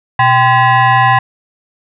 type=tone with frequency modulation; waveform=sine; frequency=123.47 Hz; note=B2; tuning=in tune; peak=-6 dBFS; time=0.19-1.19 s; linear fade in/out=5 ms; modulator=906 Hz; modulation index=1.8; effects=none